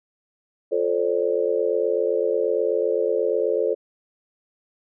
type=chord; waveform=sine; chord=D minor seventh; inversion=first; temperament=just; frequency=352.4 / 440.5 / 528.6 / 587.3 Hz; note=F4 / A4 / C5 / D5; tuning=+16 / +2 / +18 / 0 cents; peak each=-28 / -22 / -24 / -28 dBFS; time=0.71-3.75 s; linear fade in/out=20 ms; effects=none